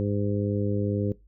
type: harmonic tone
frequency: 102.1 Hz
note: G#2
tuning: 29 cents flat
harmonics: 1 / 2 / 3 / 4 / 5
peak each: -27 / -30 / -32 / -33 / -34 dBFS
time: 0-1.12 s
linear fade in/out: 0 ms
effects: noise-tail reverb RT60 0.2 s tail -19 dB re dry + added 50 Hz sine -53 dBFS peak until 1.27 s